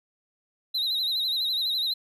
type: tone with vibrato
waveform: triangle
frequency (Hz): 3903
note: B7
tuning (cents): -21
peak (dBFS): -23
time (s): 0.74-1.94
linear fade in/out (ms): 10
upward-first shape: sine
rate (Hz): 12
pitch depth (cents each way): 88
effects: none